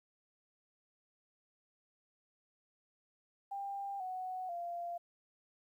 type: tone with pitch steps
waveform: sine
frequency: 795 / 741.8 / 692.1 Hz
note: G5 / F#5 / F5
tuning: +24 / +4 / -16 cents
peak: -38 dBFS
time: 3.51-4.98 s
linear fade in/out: 10 ms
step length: 490 ms
effects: 12-bit